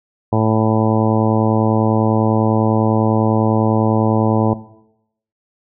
harmonic tone, 110 Hz, A2, in tune, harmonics 1 / 2 / 3 / 4 / 5 / 6 / 7 / 8 / 9, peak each -16 / -19 / -21 / -22 / -23 / -24 / -24 / -25 / -26 dBFS, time 0.32-4.54 s, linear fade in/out 10 ms, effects noise-tail reverb RT60 0.8 s tail -17 dB re dry

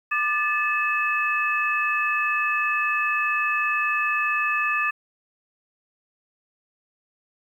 sine tone cluster, 1196 / 1741 / 2590 Hz, D6 / A6 / E7, +31 / -19 / -31 cents, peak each -25 dBFS, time 0.11-4.91 s, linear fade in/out 10 ms, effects 9-bit

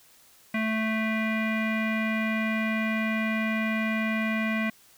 square tone with low-pass filter, 220 Hz, A3, in tune, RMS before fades -27 dBFS, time 0.54-4.7 s, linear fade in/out 5 ms, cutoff 2200 Hz, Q 9.1, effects white hiss -57 dBFS RMS until 4.97 s

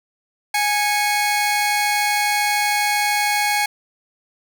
sawtooth tone pair together, 829.1 / 2200 Hz, G#5 / C#7, -3 / -14 cents, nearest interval octave + perfect fourth, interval 1689 cents, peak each -15 / -18 dBFS, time 0.54-3.66 s, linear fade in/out 5 ms, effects none

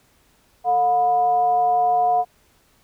sine tone with frequency modulation, 719 Hz, F#5, 50 cents flat, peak -15 dBFS, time 0.64-2.25 s, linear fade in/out 50 ms, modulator 272 Hz, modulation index 0.38, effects pink hiss -59 dBFS RMS until 2.83 s

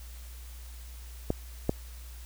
clicks, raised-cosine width 2 ms, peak -13 / -11 dBFS, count 2, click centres 1.304 / 1.694 s, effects added 60 Hz sine -42 dBFS peak until 2.25 s + white hiss -53 dBFS RMS until 2.25 s

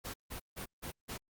pink noise bursts, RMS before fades -42 dBFS, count 5, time 0.04-1.18 s, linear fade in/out 20 ms, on 100 ms, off 160 ms, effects Opus 48 kbps

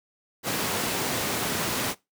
pink high-pass noise, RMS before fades -28 dBFS, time 0.43-1.95 s, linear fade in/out 50 ms, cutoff 150 Hz, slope 12 dB/octave, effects noise-tail reverb RT60 0.2 s tail -20 dB re dry

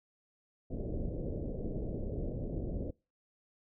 pink low-pass noise, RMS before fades -37 dBFS, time 0.7-2.91 s, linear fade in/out 10 ms, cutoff 580 Hz, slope 48 dB/octave, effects noise-tail reverb RT60 0.3 s tail -24 dB re dry

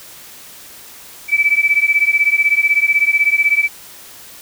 sine beating tone pair, 2300 / 2316 Hz, D7 / D7, -37 / -25 cents, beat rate 16 Hz, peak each -14 dBFS, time 1.28-3.69 s, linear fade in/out 50 ms, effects white hiss -38 dBFS RMS until 4.41 s

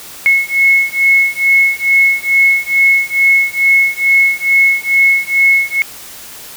sine beating tone pair, 2183 / 2185.3 Hz, C#7 / C#7, -27 / -25 cents, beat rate 2.3 Hz, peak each -11 dBFS, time 0.26-5.82 s, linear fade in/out 0 ms, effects white hiss -32 dBFS RMS until 6.56 s

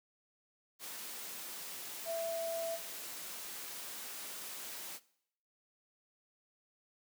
sine tone in noise, 664 Hz, E5, 12 cents sharp, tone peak -34 dBFS, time 2.05-2.79 s, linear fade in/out 50 ms, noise white, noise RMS -45 dBFS, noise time 0.79-5 s, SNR +8 dB, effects noise-tail reverb RT60 0.7 s tail -20 dB re dry + high-pass 200 Hz 12 dB/octave

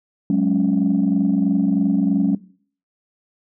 sine chord, F# suspended second, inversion none, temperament just, 185 / 208.1 / 277.5 Hz, F#3 / G#3 / C#4, 0 / +4 / +2 cents, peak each -18 dBFS, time 0.3-2.35 s, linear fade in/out 2 ms, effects noise-tail reverb RT60 0.5 s tail -20 dB re dry + tanh soft clip ceiling -9 dBFS

